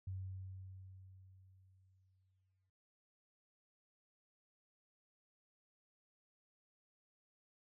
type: tone with exponential decay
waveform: sine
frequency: 94.4 Hz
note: F#2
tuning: 35 cents sharp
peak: -40 dBFS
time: 0.07-2.7 s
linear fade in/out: 5 ms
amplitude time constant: 570 ms
effects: none